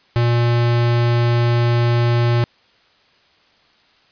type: tone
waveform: square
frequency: 119 Hz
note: A#2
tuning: 36 cents sharp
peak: -14 dBFS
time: 0.16-2.44 s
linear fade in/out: 0 ms
effects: white hiss -55 dBFS RMS until 4.11 s + resampled to 11025 Hz